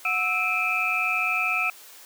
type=tone cluster; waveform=sine; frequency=732 / 1312 / 2377 / 2580 Hz; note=F#5 / E6 / D7 / E7; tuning=-19 / -9 / +20 / -38 cents; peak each=-32 / -28 / -26 / -26 dBFS; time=0.05-1.7 s; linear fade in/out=2 ms; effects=white hiss -47 dBFS RMS until 2.05 s + high-pass 400 Hz 12 dB/octave